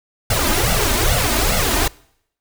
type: noise with flanger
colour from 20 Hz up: pink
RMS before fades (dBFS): -17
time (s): 0.3-1.88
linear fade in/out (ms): 5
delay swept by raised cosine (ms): 1.4 to 3.3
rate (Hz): 2.4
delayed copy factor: +0.95
effects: noise-tail reverb RT60 0.7 s tail -24 dB re dry